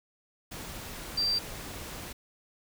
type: tone in noise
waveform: sine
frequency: 4699 Hz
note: D8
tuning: in tune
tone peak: -25 dBFS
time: 1.17-1.39 s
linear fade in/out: 10 ms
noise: pink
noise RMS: -41 dBFS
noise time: 0.51-2.13 s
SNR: +13 dB
effects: none